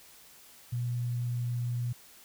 sine tone, 121.1 Hz, B2, 34 cents flat, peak -29 dBFS, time 0.72-1.93 s, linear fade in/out 10 ms, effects white hiss -55 dBFS RMS until 2.24 s

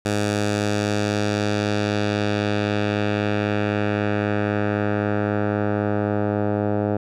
10% pulse tone with low-pass filter sweep, 103.83 Hz, G#2, in tune, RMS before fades -22 dBFS, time 0.05-6.97 s, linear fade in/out 5 ms, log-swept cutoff 8800 to 850 Hz, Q 1.1, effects none

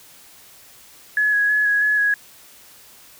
sine tone with vibrato, 1682 Hz, G#6, 22 cents sharp, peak -15 dBFS, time 1.17-2.14 s, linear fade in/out 2 ms, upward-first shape square, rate 3.1 Hz, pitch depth 17 cents each way, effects white hiss -47 dBFS RMS until 3.19 s

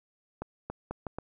accelerating click train, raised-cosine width 1 ms, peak -21 dBFS, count 5, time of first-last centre 0.42-1.186 s, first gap 280 ms, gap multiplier 0.75, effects none

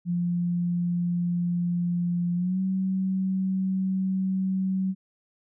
sine tone with pitch glide, 174.61 to 189.32 Hz, F3 to F#3, 0 to +40 cents, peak -23 dBFS, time 0.05-4.95 s, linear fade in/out 50 ms, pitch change +140 cents, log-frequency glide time 2.35-2.6 s, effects none

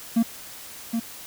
triangle tone with echo, 229.2 Hz, A#3, 29 cents flat, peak -14 dBFS, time 0.16-0.23 s, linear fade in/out 10 ms, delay 770 ms, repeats 1, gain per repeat -6 dB, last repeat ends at 1 s, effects white hiss -41 dBFS RMS until 1.26 s

